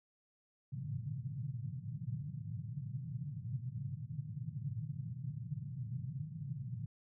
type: band-pass noise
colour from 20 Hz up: white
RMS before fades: -42 dBFS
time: 0.72-6.86 s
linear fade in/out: 5 ms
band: 110 to 150 Hz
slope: 48 dB/octave
effects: none